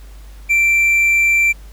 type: tone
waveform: triangle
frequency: 2349 Hz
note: D7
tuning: in tune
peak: -9 dBFS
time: 0.49-1.53 s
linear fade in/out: 20 ms
effects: added 50 Hz sine -34 dBFS peak until 1.72 s + pink hiss -48 dBFS RMS until 1.72 s